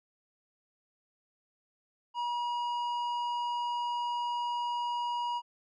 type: tone with tanh clipping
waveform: triangle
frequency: 960 Hz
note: B5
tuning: 49 cents flat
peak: -32 dBFS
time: 2.14-5.42 s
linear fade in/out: 50 ms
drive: 13 dB
effects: none